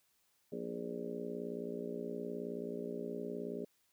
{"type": "harmonic tone with a mistuned harmonic", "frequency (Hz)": 59, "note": "A#1", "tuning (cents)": 22, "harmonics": [3, 4, 5, 6, 7, 8, 9, 10], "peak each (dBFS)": [-48, -45, -48, -51, -42, -53, -51, -50], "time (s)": [0.52, 3.65], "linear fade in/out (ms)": 5, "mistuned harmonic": 9, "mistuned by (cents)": -44, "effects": ["white hiss -75 dBFS RMS until 3.92 s"]}